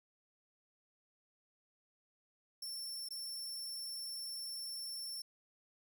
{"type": "tone with dropouts", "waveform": "sawtooth", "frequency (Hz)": 5410, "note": "E8", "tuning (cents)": 44, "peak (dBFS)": -39, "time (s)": [2.62, 5.22], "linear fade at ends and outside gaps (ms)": 5, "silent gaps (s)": [3.088, 3.106], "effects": ["12-bit"]}